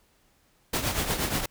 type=noise with tremolo; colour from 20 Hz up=pink; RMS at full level=-25 dBFS; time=0.73-1.46 s; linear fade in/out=5 ms; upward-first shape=triangle; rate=8.4 Hz; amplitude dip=70%; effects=pink hiss -65 dBFS RMS until 1.5 s